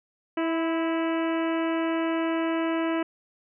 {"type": "harmonic tone with a mistuned harmonic", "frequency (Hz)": 327.1, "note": "E4", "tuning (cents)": -13, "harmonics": [1, 2, 3, 4, 5, 6, 7, 8, 9], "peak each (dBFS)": [-25, -31, -35, -37, -39, -41, -42, -43, -44], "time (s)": [0.37, 3.03], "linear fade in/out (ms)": 5, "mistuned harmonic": 3, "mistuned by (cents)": 29, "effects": []}